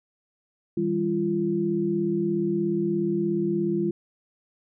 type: tone cluster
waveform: sine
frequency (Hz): 161.7 / 198.6 / 343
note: E3 / G3 / F4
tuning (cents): -33 / +23 / -31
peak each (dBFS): -31 / -27 / -24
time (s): 0.77-3.91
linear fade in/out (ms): 5
effects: none